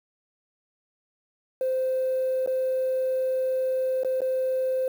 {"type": "tone with dropouts", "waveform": "triangle", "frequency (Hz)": 519, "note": "C5", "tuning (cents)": -14, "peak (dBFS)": -19, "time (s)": [1.61, 4.88], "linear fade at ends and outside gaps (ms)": 2, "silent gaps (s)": [[2.462, 2.474], [4.034, 4.047], [4.206, 4.217]], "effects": ["tanh soft clip ceiling -20 dBFS", "8-bit"]}